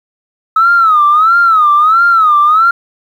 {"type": "tone with vibrato", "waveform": "sine", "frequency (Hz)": 1281, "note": "E6", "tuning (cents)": -50, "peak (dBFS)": -4, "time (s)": [0.56, 2.71], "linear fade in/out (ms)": 5, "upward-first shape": "sine", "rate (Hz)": 1.5, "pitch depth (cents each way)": 150, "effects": ["tanh soft clip ceiling 0 dBFS", "7-bit"]}